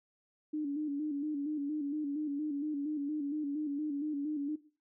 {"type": "tone with vibrato", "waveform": "sine", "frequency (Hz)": 293.7, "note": "D4", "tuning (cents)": 0, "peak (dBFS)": -32, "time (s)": [0.53, 4.56], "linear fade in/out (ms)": 10, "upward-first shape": "square", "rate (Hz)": 4.3, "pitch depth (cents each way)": 62, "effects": ["noise-tail reverb RT60 0.4 s tail -18 dB re dry"]}